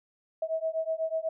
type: beating tone pair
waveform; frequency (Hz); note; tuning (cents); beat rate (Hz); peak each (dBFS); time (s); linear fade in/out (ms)
sine; 640 / 648.1; D#5 / E5; +49 / -30; 8.1; -31; 0.42-1.29; 5
effects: none